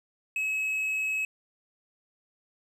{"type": "tone", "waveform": "triangle", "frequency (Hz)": 2569, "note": "E7", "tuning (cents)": -45, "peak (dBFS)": -25, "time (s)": [0.36, 1.25], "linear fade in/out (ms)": 2, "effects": []}